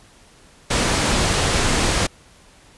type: low-pass noise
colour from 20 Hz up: pink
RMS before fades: -19 dBFS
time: 0.7-2.07 s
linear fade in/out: 10 ms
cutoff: 9600 Hz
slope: 24 dB/octave
effects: pink hiss -50 dBFS RMS until 2.77 s + resampled to 24000 Hz